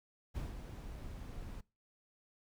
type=noise with ADSR envelope; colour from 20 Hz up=brown; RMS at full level=-40 dBFS; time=0.34-1.61 s; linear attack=25 ms; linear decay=170 ms; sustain=-6 dB; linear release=8 ms; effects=noise-tail reverb RT60 0.3 s tail -23 dB re dry